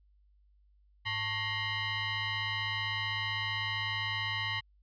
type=tone with frequency modulation; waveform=sine; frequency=103.83 Hz; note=G#2; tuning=in tune; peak=-31 dBFS; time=1.05-4.61 s; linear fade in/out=20 ms; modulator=996 Hz; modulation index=3.2; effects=added 50 Hz sine -62 dBFS peak until 4.82 s + resampled to 11025 Hz